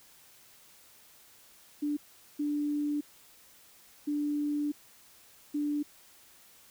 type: tone bursts at uneven times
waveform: sine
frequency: 293.7 Hz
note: D4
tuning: in tune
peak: -28 dBFS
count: 4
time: 1.82-1.97 / 2.39-3.01 / 4.07-4.72 / 5.54-5.83 s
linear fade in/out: 10 ms
effects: white hiss -58 dBFS RMS until 6.7 s